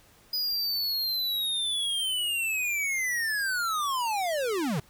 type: linear sweep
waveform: square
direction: down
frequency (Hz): 4978 to 123.47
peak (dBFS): -27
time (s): 0.33-4.8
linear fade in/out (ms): 5
effects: pink hiss -58 dBFS RMS until 4.89 s